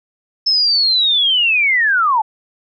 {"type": "linear sweep", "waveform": "sine", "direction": "down", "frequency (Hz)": [5274, 830.6], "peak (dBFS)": -11, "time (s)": [0.46, 2.22], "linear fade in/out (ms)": 10, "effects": []}